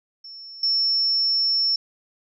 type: tone with level steps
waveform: sine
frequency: 5400 Hz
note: E8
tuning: 41 cents sharp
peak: -37 / -18 dBFS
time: 0.24-1.76 s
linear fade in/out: 5 ms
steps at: 0.63 s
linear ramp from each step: 2 ms
effects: none